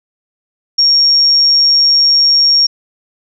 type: tone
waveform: sine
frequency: 5550 Hz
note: F8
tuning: 12 cents flat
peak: -6 dBFS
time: 0.78-2.67 s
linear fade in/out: 10 ms
effects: none